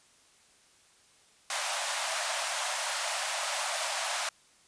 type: high-pass noise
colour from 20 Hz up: pink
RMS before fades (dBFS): -32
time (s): 1.5-4.29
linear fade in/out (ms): 2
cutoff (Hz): 580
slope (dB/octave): 96
effects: white hiss -62 dBFS RMS until 4.67 s + resampled to 22050 Hz